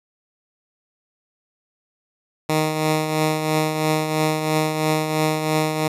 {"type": "tone with tremolo", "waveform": "10% pulse", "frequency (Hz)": 155.56, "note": "D#3", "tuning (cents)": 0, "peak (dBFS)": -8, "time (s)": [2.49, 5.88], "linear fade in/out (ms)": 5, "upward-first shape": "triangle", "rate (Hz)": 3, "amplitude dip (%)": 55, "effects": ["resampled to 32000 Hz"]}